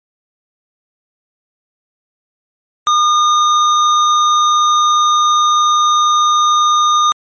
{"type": "tone with sample-and-hold", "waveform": "sine", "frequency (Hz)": 1215, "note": "D#6", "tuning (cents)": -42, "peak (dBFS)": -8, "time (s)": [2.87, 7.12], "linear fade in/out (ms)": 0, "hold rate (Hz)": 4900, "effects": ["low-pass 11000 Hz 12 dB/octave", "MP3 32 kbps"]}